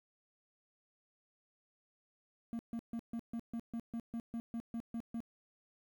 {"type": "tone bursts", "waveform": "triangle", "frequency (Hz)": 231.3, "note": "A#3", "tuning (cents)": -13, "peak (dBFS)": -35, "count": 14, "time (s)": [2.53, 5.204], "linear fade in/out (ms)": 0, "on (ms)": 61, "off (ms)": 140, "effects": ["11-bit"]}